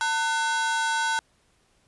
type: ring-modulated tone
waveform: 45% pulse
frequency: 1200 Hz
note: D6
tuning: 37 cents sharp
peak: -20 dBFS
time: 0.01-1.19 s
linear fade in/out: 0 ms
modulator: 299 Hz
effects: pink hiss -65 dBFS RMS until 1.87 s + resampled to 24000 Hz